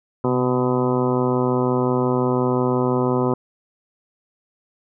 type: harmonic tone with a mistuned harmonic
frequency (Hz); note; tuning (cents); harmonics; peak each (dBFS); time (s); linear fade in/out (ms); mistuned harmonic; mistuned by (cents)
125.7; B2; +31; 1 / 2 / 3 / 4 / 5 / 6 / 7 / 8 / 9 / 10; -24 / -22 / -22 / -25 / -32 / -32 / -32 / -28 / -39 / -33; 0.24-3.34; 2; 1; +57
effects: none